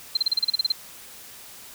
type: tone bursts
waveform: sine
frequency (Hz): 4133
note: C8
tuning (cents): -22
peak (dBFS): -17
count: 11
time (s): 0.15-0.721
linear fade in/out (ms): 5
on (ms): 21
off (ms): 34
effects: white hiss -44 dBFS RMS until 1.74 s